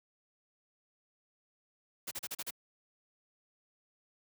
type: noise bursts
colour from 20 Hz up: white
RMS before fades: -39 dBFS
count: 6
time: 2.07-2.508 s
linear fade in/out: 10 ms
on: 43 ms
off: 36 ms
effects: high-pass 80 Hz 12 dB/octave